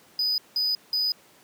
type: tone bursts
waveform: triangle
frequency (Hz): 4978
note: D#8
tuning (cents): 0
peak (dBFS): -21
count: 3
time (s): 0.19-1.12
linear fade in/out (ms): 2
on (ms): 190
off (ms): 180
effects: pink hiss -55 dBFS RMS until 1.43 s + high-pass 200 Hz 12 dB/octave